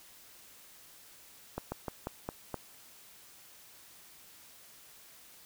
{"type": "slowing click train", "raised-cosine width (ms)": 1, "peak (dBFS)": -21, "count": 6, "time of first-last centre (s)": [1.58, 2.543], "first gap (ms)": 140, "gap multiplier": 1.16, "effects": ["white hiss -56 dBFS RMS until 5.45 s"]}